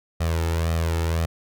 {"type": "tone with flanger", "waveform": "sawtooth", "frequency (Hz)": 82.41, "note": "E2", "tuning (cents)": 0, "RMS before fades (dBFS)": -23, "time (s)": [0.2, 1.26], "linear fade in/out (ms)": 10, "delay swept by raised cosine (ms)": [1.6, 2.29], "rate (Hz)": 1.9, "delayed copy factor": 0.65, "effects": []}